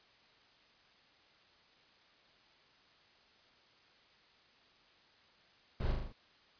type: noise with echo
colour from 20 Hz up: brown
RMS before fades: -35 dBFS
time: 5.8-5.93 s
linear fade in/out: 5 ms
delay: 39 ms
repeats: 5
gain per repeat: -3 dB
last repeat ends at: 6.125 s
effects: white hiss -65 dBFS RMS until 6.59 s + resampled to 11025 Hz